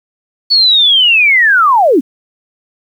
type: linear sweep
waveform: sine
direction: down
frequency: 4477 to 224.5 Hz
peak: -5 dBFS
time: 0.5-2.01 s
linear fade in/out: 20 ms
effects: 7-bit